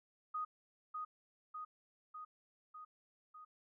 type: tone with echo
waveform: sine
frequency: 1244.5 Hz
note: D#6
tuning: in tune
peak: -37 dBFS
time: 0.34-0.45 s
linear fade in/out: 10 ms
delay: 600 ms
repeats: 5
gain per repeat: -3 dB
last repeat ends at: 3.45 s
effects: none